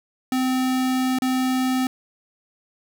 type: tone with dropouts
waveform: square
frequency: 257.8 Hz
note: C4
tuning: 26 cents flat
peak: -20 dBFS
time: 0.32-1.87 s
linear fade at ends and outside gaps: 2 ms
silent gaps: 1.187-1.22 s
effects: none